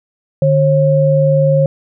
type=tone pair together; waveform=sine; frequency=150 / 540.1 Hz; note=D3 / C#5; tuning=+37 / -45 cents; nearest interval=octave + minor seventh; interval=2218 cents; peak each=-11 dBFS; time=0.42-1.66 s; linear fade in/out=2 ms; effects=none